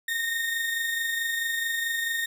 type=tone pair together; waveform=35% pulse; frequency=1840.1 / 1864.7 Hz; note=A#6 / A#6; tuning=-23 / 0 cents; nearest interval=unison; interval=23 cents; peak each=-25 / -34 dBFS; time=0.08-2.26 s; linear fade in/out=5 ms; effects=none